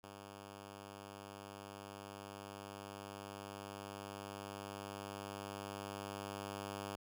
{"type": "tone with level ramp", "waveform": "5% pulse", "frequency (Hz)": 100, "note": "G2", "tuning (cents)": 35, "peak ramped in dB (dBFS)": [-40, -31], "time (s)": [0.03, 6.96], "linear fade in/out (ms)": 10, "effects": []}